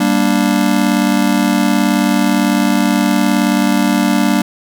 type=chord; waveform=square; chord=G minor; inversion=none; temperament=just; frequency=196 / 235.2 / 294 Hz; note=G3 / Bb3 / D4; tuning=0 / +16 / +2 cents; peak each=-16 dBFS; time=0-4.42 s; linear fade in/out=5 ms; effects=none